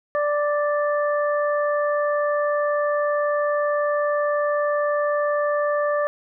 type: harmonic tone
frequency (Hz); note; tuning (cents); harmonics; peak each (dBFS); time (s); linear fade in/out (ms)
587.3; D5; 0; 1 / 2 / 3; -20 / -26 / -30; 0.15-6.07; 0
effects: none